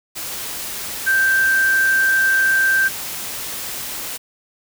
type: tone in noise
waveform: sine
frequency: 1568 Hz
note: G6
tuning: in tune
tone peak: -13 dBFS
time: 1.06-2.89 s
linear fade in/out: 20 ms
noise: white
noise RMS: -28 dBFS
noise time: 0.15-4.18 s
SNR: +12 dB
effects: none